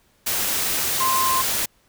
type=tone in noise; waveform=sine; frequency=1046 Hz; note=C6; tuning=1 cent flat; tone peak=-19 dBFS; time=1-1.42 s; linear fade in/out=10 ms; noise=white; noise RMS=-23 dBFS; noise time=0.26-1.66 s; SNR=+1 dB; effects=pink hiss -61 dBFS RMS until 1.88 s